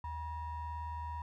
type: ring-modulated tone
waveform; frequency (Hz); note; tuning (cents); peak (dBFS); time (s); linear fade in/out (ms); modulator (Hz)
triangle; 441; A4; +4; -33; 0.04-1.22; 2; 520
effects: none